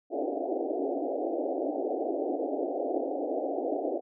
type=band-pass noise; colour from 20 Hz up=pink; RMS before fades=-31 dBFS; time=0.1-4.01 s; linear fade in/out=50 ms; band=270 to 760 Hz; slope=96 dB/octave; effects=none